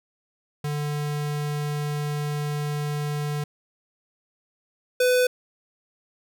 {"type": "tone pair in turn", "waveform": "square", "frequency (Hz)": [147.6, 500.4], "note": ["D3", "B4"], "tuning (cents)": [9, 23], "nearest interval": "octave + major sixth", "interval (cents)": 2114, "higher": "second", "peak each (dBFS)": [-26, -18], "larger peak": "second", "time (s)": [[0.64, 3.44], [5, 5.27]], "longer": "first", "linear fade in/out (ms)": 5, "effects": []}